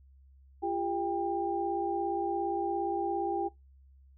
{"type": "tone cluster", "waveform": "sine", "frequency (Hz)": [344.4, 401.7, 797], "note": ["F4", "G4", "G5"], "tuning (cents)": [-24, 42, 28], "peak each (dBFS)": [-33, -36, -32], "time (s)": [0.62, 3.49], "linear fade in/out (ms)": 20, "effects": ["noise-tail reverb RT60 0.2 s tail -22 dB re dry", "added 67 Hz sine -55 dBFS peak until 4.17 s"]}